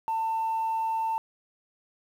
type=tone; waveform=sine; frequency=895 Hz; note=A5; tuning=29 cents sharp; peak=-24 dBFS; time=0.08-1.18 s; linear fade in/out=0 ms; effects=tanh soft clip ceiling -22 dBFS + 9-bit